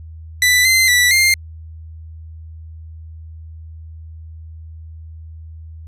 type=tone with pitch steps; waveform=sawtooth; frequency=1985 / 2070 / 1964 / 2107 Hz; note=B6 / C7 / B6 / C7; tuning=+8 / -19 / -10 / +12 cents; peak=-7 dBFS; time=0.42-1.34 s; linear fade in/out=2 ms; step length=230 ms; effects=added 80 Hz sine -32 dBFS peak until 5.87 s + resampled to 32000 Hz